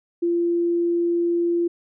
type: tone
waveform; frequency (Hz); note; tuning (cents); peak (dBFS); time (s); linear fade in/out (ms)
sine; 343.3; F4; -30; -18; 0.22-1.68; 10
effects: none